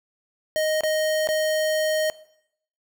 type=tone with dropouts; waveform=square; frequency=622.3 Hz; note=D#5; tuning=in tune; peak=-21 dBFS; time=0.56-2.1 s; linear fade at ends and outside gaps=0 ms; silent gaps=0.808-0.835 / 1.273-1.288 s; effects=noise-tail reverb RT60 0.7 s tail -19 dB re dry